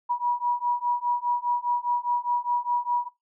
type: beating tone pair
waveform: sine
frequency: 965 / 969.9 Hz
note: B5 / B5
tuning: -40 / -32 cents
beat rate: 4.9 Hz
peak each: -26 dBFS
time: 0.09-3.09 s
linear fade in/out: 20 ms
effects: noise-tail reverb RT60 0.2 s tail -20 dB re dry